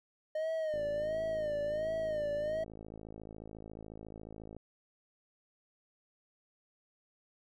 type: tone with vibrato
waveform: triangle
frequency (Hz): 614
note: D#5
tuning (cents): -23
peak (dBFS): -30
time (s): 0.35-2.64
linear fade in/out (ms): 5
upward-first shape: sine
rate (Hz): 1.4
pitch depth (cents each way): 89
type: click train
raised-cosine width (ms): 2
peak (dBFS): -34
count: 208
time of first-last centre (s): 0.74-4.566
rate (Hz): 54.1
effects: none